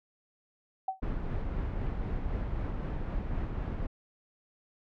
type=tone with exponential decay; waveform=sine; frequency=762 Hz; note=G5; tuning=49 cents flat; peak=-25 dBFS; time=0.88-1 s; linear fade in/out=5 ms; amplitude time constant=26 ms
type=noise with tremolo; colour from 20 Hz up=brown; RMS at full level=-32 dBFS; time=1.02-3.87 s; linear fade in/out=10 ms; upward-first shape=sine; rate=3.9 Hz; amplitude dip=25%
effects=low-pass 2000 Hz 12 dB/octave